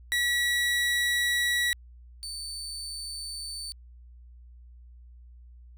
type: tone pair in turn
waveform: 30% pulse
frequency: 1934 / 4537 Hz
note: B6 / C#8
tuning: -37 / +39 cents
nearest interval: octave + minor third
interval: 1476 cents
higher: second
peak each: -21 / -32 dBFS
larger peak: first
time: 0.12-1.73 / 2.23-3.72 s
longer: first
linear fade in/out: 0 ms
effects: added 60 Hz sine -47 dBFS peak until 5.77 s